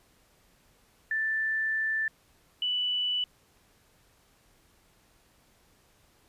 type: tone pair in turn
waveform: sine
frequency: 1766 / 2970 Hz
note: A6 / F#7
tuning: +6 / +6 cents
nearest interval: major sixth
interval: 900 cents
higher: second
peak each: -26 dBFS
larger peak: neither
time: 1.11-2.08 / 2.62-3.24 s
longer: first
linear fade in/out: 2 ms
effects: pink hiss -64 dBFS RMS until 6.28 s + resampled to 32000 Hz